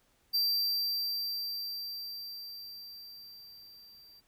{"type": "tone with level ramp", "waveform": "square", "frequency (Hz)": 4699, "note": "D8", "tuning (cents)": 0, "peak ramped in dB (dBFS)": [-26, -55], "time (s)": [0.33, 4.21], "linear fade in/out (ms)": 20, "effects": ["pink hiss -70 dBFS RMS until 4.27 s"]}